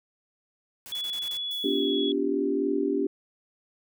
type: noise bursts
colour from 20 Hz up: white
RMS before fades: -43 dBFS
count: 6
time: 0.86-1.371 s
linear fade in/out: 0 ms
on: 61 ms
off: 29 ms
type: tone with pitch glide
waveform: sine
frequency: 3398 to 3365 Hz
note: G#7 to G#7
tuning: +39 to +22 cents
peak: -29 dBFS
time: 0.92-2.12 s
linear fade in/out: 2 ms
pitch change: -17 cents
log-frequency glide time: 1.56-1.84 s
type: noise with exponential decay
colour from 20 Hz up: violet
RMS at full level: -42 dBFS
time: 1.51-2.2 s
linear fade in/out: 2 ms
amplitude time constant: 150 ms
type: chord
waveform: sine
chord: G dominant seventh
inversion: first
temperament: equal with one note detuned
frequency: 246.9 / 288 / 349.2 / 392 Hz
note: B3 / D4 / F4 / G4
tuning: 0 / -34 / 0 / 0 cents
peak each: -32 / -27 / -33 / -27 dBFS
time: 1.64-3.07 s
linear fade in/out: 5 ms
effects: none